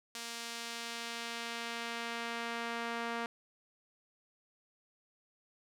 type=tone with band-pass filter sweep; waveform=sawtooth; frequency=233.1 Hz; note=A#3; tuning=in tune; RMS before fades=-40 dBFS; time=0.15-3.26 s; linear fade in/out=2 ms; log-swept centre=5700 to 1400 Hz; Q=0.72; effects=none